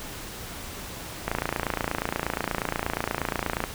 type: click train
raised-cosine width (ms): 0.5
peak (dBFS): -10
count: 68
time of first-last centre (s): 1.28-3.639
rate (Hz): 28.4
effects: pink hiss -38 dBFS RMS until 3.74 s